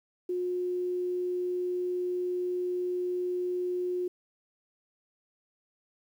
sine tone, 359.7 Hz, F#4, 49 cents flat, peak -28 dBFS, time 0.29-4.08 s, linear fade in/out 5 ms, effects 10-bit

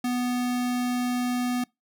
square tone, 246.9 Hz, B3, in tune, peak -25 dBFS, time 0.04-1.64 s, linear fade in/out 5 ms, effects noise-tail reverb RT60 0.2 s tail -25 dB re dry

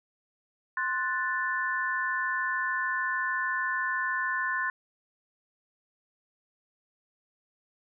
sine chord, F# diminished, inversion second, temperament equal, 1046.5 / 1480 / 1760 Hz, C6 / F#6 / A6, 0 / 0 / 0 cents, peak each -32 / -32 / -30 dBFS, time 0.77-4.7 s, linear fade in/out 2 ms, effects none

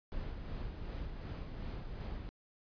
brown noise with tremolo, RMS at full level -40 dBFS, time 0.12-2.29 s, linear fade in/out 0 ms, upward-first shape sine, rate 2.7 Hz, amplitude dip 40%, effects resampled to 11025 Hz

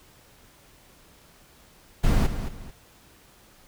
brown noise with echo, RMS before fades -19 dBFS, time 2.03-2.27 s, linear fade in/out 10 ms, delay 220 ms, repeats 2, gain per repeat -10 dB, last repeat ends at 2.71 s, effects pink hiss -55 dBFS RMS until 3.67 s

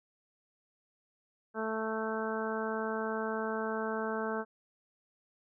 harmonic tone, 220.4 Hz, A3, 3 cents sharp, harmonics 1 / 2 / 3 / 4 / 5 / 6 / 7, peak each -38 / -36 / -40 / -41 / -43 / -42 / -41 dBFS, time 1.54-4.45 s, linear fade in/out 50 ms, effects none

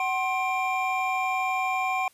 triangle tone cluster, 752 / 1060 / 2374 Hz, F#5 / C6 / D7, +28 / +22 / +18 cents, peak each -25 / -28 / -28 dBFS, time 0-2.08 s, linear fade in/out 2 ms, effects white hiss -60 dBFS RMS until 2.13 s + resampled to 32000 Hz

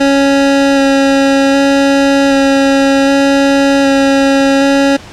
25% pulse tone with vibrato, 275.4 Hz, C#4, 11 cents flat, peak -3 dBFS, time 0-4.97 s, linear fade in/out 10 ms, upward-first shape square, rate 0.65 Hz, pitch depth 9 cents each way, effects pink hiss -32 dBFS RMS until 5.12 s + low-pass 6000 Hz 12 dB/octave

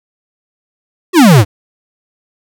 square exponential sweep, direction down, 392 to 91.5 Hz, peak -3 dBFS, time 1.13-1.45 s, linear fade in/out 50 ms, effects none

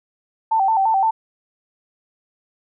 sine tone with vibrato, 830.6 Hz, G#5, in tune, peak -14 dBFS, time 0.51-1.11 s, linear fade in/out 10 ms, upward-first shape square, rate 5.8 Hz, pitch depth 120 cents each way, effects none

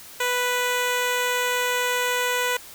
10% pulse tone, 493.9 Hz, B4, in tune, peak -13 dBFS, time 0.2-2.57 s, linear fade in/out 5 ms, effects white hiss -43 dBFS RMS until 2.74 s

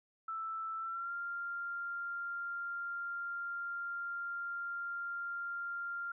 sine tone with pitch glide, 1322 to 1392.5 Hz, E6 to F6, +5 to -5 cents, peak -37 dBFS, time 0.28-6.12 s, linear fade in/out 5 ms, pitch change +90 cents, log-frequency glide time 0.77-1.13 s, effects none

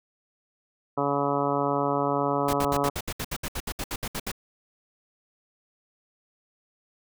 harmonic tone, 141.7 Hz, C#3, 38 cents sharp, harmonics 1 / 2 / 3 / 4 / 5 / 6 / 7 / 8 / 9, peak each -34 / -30 / -30 / -30 / -31 / -34 / -31 / -34 / -33 dBFS, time 0.97-2.9 s, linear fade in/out 10 ms
pink noise bursts, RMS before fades -31 dBFS, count 16, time 2.48-4.317 s, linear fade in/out 5 ms, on 52 ms, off 67 ms
effects none

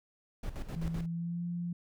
brown noise with tremolo, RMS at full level -36 dBFS, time 0.43-1.06 s, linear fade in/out 5 ms, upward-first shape square, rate 7.8 Hz, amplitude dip 70%
sine tone with pitch glide, 164.5 to 173.38 Hz, E3 to F3, -3 to -12 cents, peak -33 dBFS, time 0.76-1.73 s, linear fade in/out 5 ms, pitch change +91 cents, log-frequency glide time 0.89-1.44 s
effects none

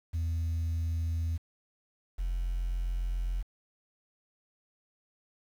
sine tone pair in turn, 82.4 / 43.65 Hz, E2 / F1, 0 / 0 cents, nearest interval major seventh, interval 1100 cents, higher first, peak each -26 / -27 dBFS, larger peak first, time 0.13-1.38 / 2.18-3.43 s, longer neither, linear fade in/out 20 ms, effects tanh soft clip ceiling -27 dBFS + 9-bit

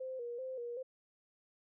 sine tone with vibrato, 497.7 Hz, B4, 13 cents sharp, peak -39 dBFS, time 0-0.83 s, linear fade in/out 10 ms, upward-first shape square, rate 2.6 Hz, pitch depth 74 cents each way, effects none

